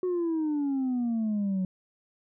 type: exponential sweep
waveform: sine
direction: down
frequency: 370 to 183.8 Hz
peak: -23 dBFS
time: 0.03-1.65 s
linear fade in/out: 2 ms
effects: tanh soft clip ceiling -24 dBFS